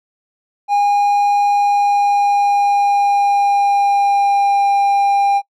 triangle tone with pitch glide, 815 to 800.5 Hz, G#5 to G5, -33 to +36 cents, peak -9 dBFS, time 0.68-5.42 s, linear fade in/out 50 ms, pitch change -31 cents, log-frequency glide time 1.46-4.69 s, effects noise-tail reverb RT60 0.1 s tail -25 dB re dry

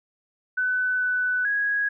sine tone with pitch steps, 1503 / 1495 / 1657 Hz, F#6 / F#6 / G#6, +27 / +17 / -4 cents, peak -21 dBFS, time 0.57-1.89 s, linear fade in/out 10 ms, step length 440 ms, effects none

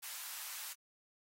white high-pass noise, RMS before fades -45 dBFS, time 0.02-0.74 s, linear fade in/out 20 ms, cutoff 820 Hz, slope 24 dB/octave, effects AAC 48 kbps

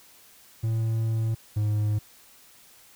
triangle tone pair in turn, 112.3 / 105.63 Hz, A2 / G#2, +36 / +30 cents, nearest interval minor second, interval 106 cents, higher first, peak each -21 / -20 dBFS, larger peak second, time 0.63-1.35 / 1.56-1.99 s, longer first, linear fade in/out 10 ms, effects white hiss -54 dBFS RMS until 2.95 s

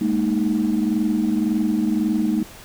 sine chord, Ab suspended second, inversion none, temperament equal with one note detuned, 207.7 / 229.6 / 311.1 Hz, Ab3 / Bb3 / Eb4, 0 / -26 / 0 cents, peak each -21 dBFS, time 0.01-2.43 s, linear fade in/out 5 ms, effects tanh soft clip ceiling -11 dBFS + pink hiss -42 dBFS RMS until 2.64 s

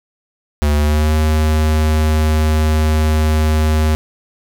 square tone with pitch glide, 73.9 to 77.57 Hz, D2 to D#2, +11 to -5 cents, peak -12 dBFS, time 0.62-3.95 s, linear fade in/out 0 ms, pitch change +84 cents, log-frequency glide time 0.76-1.14 s, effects none

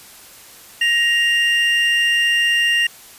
triangle tone pair together, 1878.8 / 2794 Hz, A#6 / F7, +13 / 0 cents, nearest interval perfect fifth, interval 687 cents, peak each -15 dBFS, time 0.81-2.87 s, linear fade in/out 5 ms, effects white hiss -42 dBFS RMS until 3.18 s + resampled to 32000 Hz

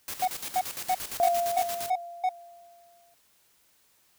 white noise with tremolo, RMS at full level -35 dBFS, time 0.08-1.9 s, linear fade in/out 2 ms, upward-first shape square, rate 8.7 Hz, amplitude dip 65%
triangle tone bursts, 740 Hz, F#5, in tune, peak -20 dBFS, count 7, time 0.22-2.292 s, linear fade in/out 5 ms, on 56 ms, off 280 ms
sine tone with exponential decay, 691 Hz, F5, 19 cents flat, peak -20 dBFS, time 1.2-3.14 s, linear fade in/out 0 ms, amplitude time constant 420 ms
effects white hiss -65 dBFS RMS until 4.18 s

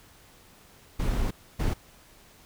brown noise bursts at uneven times, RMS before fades -26 dBFS, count 2, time 0.99-1.31 / 1.59-1.74 s, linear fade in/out 10 ms, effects pink hiss -55 dBFS RMS until 2.45 s

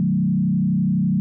sine tone with frequency modulation, 185 Hz, F#3, in tune, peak -16 dBFS, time 0-1.2 s, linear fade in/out 0 ms, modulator 32 Hz, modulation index 1.2, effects none

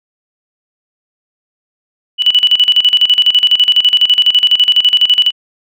sine tone with tremolo, 2960 Hz, F#7, in tune, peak -4 dBFS, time 2.18-5.32 s, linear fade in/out 50 ms, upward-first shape square, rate 12 Hz, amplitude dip 80%, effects none

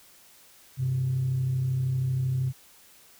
sine tone pair together, 98 / 130.81 Hz, G2 / C3, 0 / 0 cents, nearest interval perfect fourth, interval 500 cents, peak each -34 / -23 dBFS, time 0.77-2.53 s, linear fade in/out 50 ms, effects tanh soft clip ceiling -19 dBFS + white hiss -55 dBFS RMS until 3.19 s

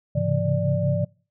sine tone cluster, 105.3 / 134.9 / 140.3 / 170.6 / 588 Hz, G#2 / C#3 / C#3 / F3 / D5, +24 / -47 / +21 / -40 / +2 cents, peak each -26 dBFS, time 0.15-1.05 s, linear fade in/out 10 ms, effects noise-tail reverb RT60 0.4 s tail -26 dB re dry

